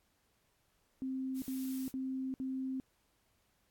sine tone bursts, 262.6 Hz, C4, 6 cents sharp, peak -35 dBFS, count 4, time 1.02-2.8 s, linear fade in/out 0 ms, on 400 ms, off 60 ms
blue noise, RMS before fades -50 dBFS, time 1.34-1.93 s, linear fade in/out 50 ms
effects pink hiss -75 dBFS RMS until 3.7 s + AAC 64 kbps

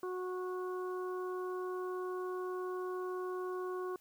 harmonic tone, 366.8 Hz, F#4, 15 cents flat, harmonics 1 / 2 / 3 / 4, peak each -37 / -51 / -44 / -53 dBFS, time 0.03-3.96 s, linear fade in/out 2 ms, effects white hiss -68 dBFS RMS until 4 s

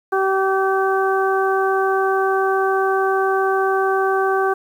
harmonic tone, 384.7 Hz, G4, 33 cents flat, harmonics 1 / 2 / 3 / 4, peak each -18 / -21 / -23 / -24 dBFS, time 0.12-4.54 s, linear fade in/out 10 ms, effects 8-bit

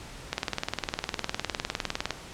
click train, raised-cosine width 0.2 ms, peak -10 dBFS, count 36, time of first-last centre 0.33-2.107 s, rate 19.7 Hz, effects pink hiss -44 dBFS RMS until 2.33 s + low-pass 8000 Hz 12 dB/octave

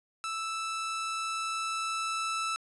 sawtooth tone with level ramp, 1318.5 Hz, E6, in tune, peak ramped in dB -29 to -26 dBFS, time 0.24-2.56 s, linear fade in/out 0 ms, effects resampled to 24000 Hz + 11-bit

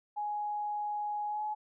sine tone with pitch glide, 834 to 848.1 Hz, G#5 to G#5, +7 to +36 cents, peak -32 dBFS, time 0.16-1.55 s, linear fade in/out 20 ms, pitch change +29 cents, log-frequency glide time 1.27-1.43 s, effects none

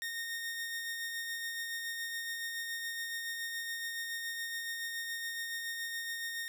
sawtooth tone with tremolo, 1844 Hz, A#6, 19 cents flat, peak -32 dBFS, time 0.02-6.48 s, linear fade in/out 0 ms, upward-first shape sine, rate 7.1 Hz, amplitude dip 30%, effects none

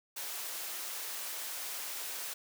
white high-pass noise, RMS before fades -40 dBFS, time 0.16-2.34 s, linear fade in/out 10 ms, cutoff 460 Hz, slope 12 dB/octave, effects none

